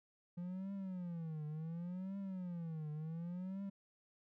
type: tone with vibrato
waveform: triangle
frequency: 172.7 Hz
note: F3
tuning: 19 cents flat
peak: -39 dBFS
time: 0.37-3.7 s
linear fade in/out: 10 ms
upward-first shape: triangle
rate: 0.69 Hz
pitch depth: 250 cents each way
effects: none